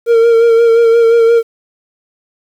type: tone with vibrato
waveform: triangle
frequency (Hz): 461.4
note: A#4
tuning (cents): -18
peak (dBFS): -3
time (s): 0.06-1.43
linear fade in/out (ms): 50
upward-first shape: sine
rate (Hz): 5.7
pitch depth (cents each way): 29
effects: 7-bit